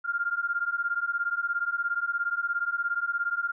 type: beating tone pair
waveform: sine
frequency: 1392 / 1409 Hz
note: F6 / F6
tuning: -6 / +15 cents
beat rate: 17 Hz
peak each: -29 dBFS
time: 0.04-3.52 s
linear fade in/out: 20 ms
effects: none